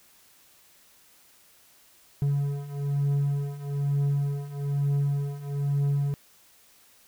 triangle beating tone pair, 141 / 142.1 Hz, C#3 / C#3, +30 / +43 cents, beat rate 1.1 Hz, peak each -27 / -24 dBFS, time 2.22-6.14 s, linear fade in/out 0 ms, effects white hiss -58 dBFS RMS until 7.07 s

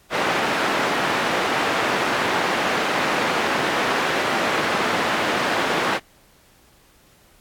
white band-pass noise, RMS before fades -22 dBFS, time 0.1-6 s, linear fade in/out 50 ms, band 210 to 1700 Hz, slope 12 dB/octave, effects pink hiss -55 dBFS RMS until 7.4 s + AAC 64 kbps

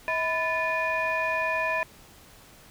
sine tone cluster, 642 / 997 / 1749 / 2451 Hz, E5 / B5 / A6 / D#7, -46 / +16 / -11 / -27 cents, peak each -29 dBFS, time 0.08-1.83 s, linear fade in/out 0 ms, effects tanh soft clip ceiling -17 dBFS + pink hiss -52 dBFS RMS until 2.7 s

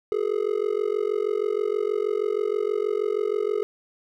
triangle tone with amplitude modulation, 420 Hz, G#4, 19 cents sharp, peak -16 dBFS, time 0.12-3.63 s, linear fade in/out 0 ms, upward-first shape sine, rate 46.3 Hz, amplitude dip 100%, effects none

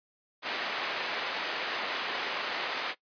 white band-pass noise, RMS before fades -34 dBFS, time 0.42-2.95 s, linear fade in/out 50 ms, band 390 to 2900 Hz, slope 12 dB/octave, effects noise-tail reverb RT60 0.1 s tail -19 dB re dry + resampled to 11025 Hz

